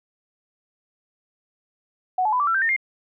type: tone with pitch steps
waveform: sine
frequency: 740 / 859.9 / 999.3 / 1161.2 / 1349.3 / 1568 / 1822.1 / 2117 Hz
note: F#5 / A5 / B5 / D6 / E6 / G6 / A#6 / C7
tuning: 0 / -40 / +20 / -20 / +40 / 0 / -40 / +20 cents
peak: -18 dBFS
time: 2.18-2.764 s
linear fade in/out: 5 ms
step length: 73 ms
effects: none